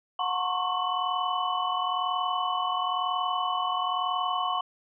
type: tone cluster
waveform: sine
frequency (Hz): 729 / 908 / 1071 / 1112 / 2989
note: F#5 / A#5 / C6 / C#6 / F#7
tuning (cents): -26 / -46 / +40 / +5 / +17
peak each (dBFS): -31 / -36 / -31 / -30 / -35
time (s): 0.19-4.61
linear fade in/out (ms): 5
effects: none